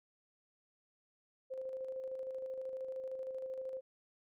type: tone with tremolo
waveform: sine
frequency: 523.3 Hz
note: C5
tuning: in tune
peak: -38 dBFS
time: 1.5-3.81 s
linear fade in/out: 20 ms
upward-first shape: square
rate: 13 Hz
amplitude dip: 35%
effects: none